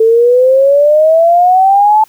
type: exponential sweep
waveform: sine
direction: up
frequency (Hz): 441.4 to 876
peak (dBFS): -4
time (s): 0-2.04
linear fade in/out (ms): 5
effects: white hiss -46 dBFS RMS until 2.08 s